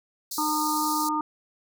pink high-pass noise, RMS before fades -33 dBFS, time 0.31-1.09 s, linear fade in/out 5 ms, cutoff 4000 Hz, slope 96 dB/octave
harmonic tone, 304.9 Hz, D#4, 35 cents flat, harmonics 1 / 3 / 4, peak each -29 / -27 / -28 dBFS, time 0.38-1.21 s, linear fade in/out 2 ms
effects none

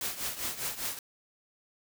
white noise with tremolo, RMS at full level -32 dBFS, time 0.01-0.99 s, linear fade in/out 2 ms, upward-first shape triangle, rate 5 Hz, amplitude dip 80%, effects none

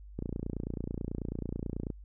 click train, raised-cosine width 3 ms, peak -22 dBFS, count 51, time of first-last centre 0.19-1.902 s, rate 29.2 Hz, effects added 50 Hz sine -46 dBFS peak until 2.04 s

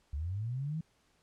sine linear sweep, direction up, 66.6 to 164.8 Hz, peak -33 dBFS, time 0.13-0.81 s, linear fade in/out 5 ms, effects pink hiss -71 dBFS RMS until 1.22 s + low-pass 9000 Hz 12 dB/octave

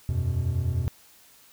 triangle chord, E suspended second, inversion none, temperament equal with one note detuned, 82.41 / 92.5 / 124.33 Hz, E2 / F#2 / B2, 0 / 0 / +12 cents, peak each -26 dBFS, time 0.09-0.88 s, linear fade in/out 0 ms, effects white hiss -55 dBFS RMS until 1.52 s

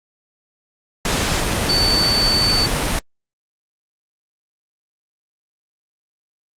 sine tone in noise, 4525 Hz, C#8, 35 cents sharp, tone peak -15 dBFS, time 1.69-2.66 s, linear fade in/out 2 ms, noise pink, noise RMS -19 dBFS, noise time 1.05-2.99 s, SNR +1 dB, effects low-pass 10000 Hz 12 dB/octave + Opus 48 kbps

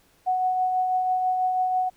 sine tone with tremolo, 740 Hz, F#5, in tune, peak -19 dBFS, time 0.26-1.9 s, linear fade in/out 20 ms, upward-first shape triangle, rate 6.1 Hz, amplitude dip 35%, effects pink hiss -61 dBFS RMS until 1.96 s

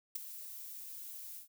violet noise with ADSR envelope, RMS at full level -34 dBFS, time 0.15-1.48 s, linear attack 9 ms, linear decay 8 ms, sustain -13 dB, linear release 110 ms, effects none

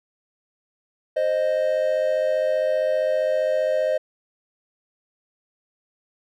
triangle tone pair together, 523.3 / 618.5 Hz, C5 / D#5, 0 / -10 cents, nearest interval minor third, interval 290 cents, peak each -21 / -19 dBFS, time 1.16-3.98 s, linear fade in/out 10 ms, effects none

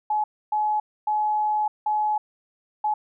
sine tone bursts at uneven times, 849 Hz, G#5, 38 cents sharp, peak -20 dBFS, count 5, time 0.1-0.24 / 0.52-0.8 / 1.07-1.68 / 1.86-2.18 / 2.84-2.94 s, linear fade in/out 5 ms, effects none

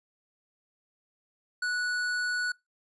triangle tone with hard clipping, 1473 Hz, F#6, 8 cents flat, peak -29 dBFS, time 1.62-2.52 s, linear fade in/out 5 ms, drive 14 dB, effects noise-tail reverb RT60 0.2 s tail -23 dB re dry + resampled to 24000 Hz

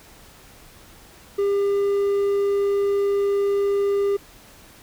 triangle tone, 400.8 Hz, G4, 38 cents sharp, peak -16 dBFS, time 1.38-4.17 s, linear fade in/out 10 ms, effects pink hiss -48 dBFS RMS until 4.82 s

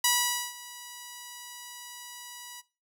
5% pulse tone with ADSR envelope, 974 Hz, B5, 24 cents flat, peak -9 dBFS, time 0.04-2.62 s, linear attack 5 ms, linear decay 480 ms, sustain -21 dB, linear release 27 ms, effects noise-tail reverb RT60 0.3 s tail -20 dB re dry

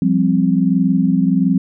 sine chord, F suspended second, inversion none, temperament equal, 174.61 / 196 / 261.6 Hz, F3 / G3 / C4, 0 / 0 / 0 cents, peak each -16 dBFS, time 0.02-1.58 s, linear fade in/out 2 ms, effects none

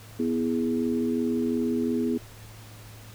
sine chord, E major, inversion second, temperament equal, 246.9 / 329.6 / 415.3 Hz, B3 / E4 / G#4, 0 / 0 / 0 cents, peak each -25 / -30 / -30 dBFS, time 0.19-2.18 s, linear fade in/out 10 ms, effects added 108 Hz sine -45 dBFS peak until 3.14 s + pink hiss -49 dBFS RMS until 3.14 s

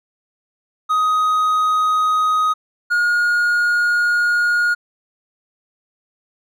triangle tone pair in turn, 1254 / 1433.3 Hz, D#6 / F6, +13 / +45 cents, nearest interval major second, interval 232 cents, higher second, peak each -12 dBFS, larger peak neither, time 0.89-2.54 / 2.9-4.75 s, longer second, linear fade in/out 20 ms, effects none

